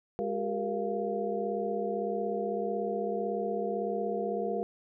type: tone cluster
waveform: sine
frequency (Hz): 204.8 / 370.8 / 406.9 / 468.6 / 692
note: G#3 / F#4 / G#4 / A#4 / F5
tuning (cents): -24 / +4 / -35 / +9 / -16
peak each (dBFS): -37 / -38 / -36 / -33 / -36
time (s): 0.19-4.63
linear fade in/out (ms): 0
effects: none